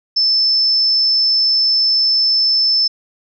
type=tone; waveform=sine; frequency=5274 Hz; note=E8; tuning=in tune; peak=-11 dBFS; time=0.16-2.88 s; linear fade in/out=10 ms; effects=none